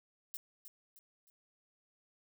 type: noise with echo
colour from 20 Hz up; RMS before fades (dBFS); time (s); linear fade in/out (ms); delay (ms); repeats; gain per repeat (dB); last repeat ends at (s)
violet; -43; 0.34-0.37; 0; 310; 3; -8; 1.3
effects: none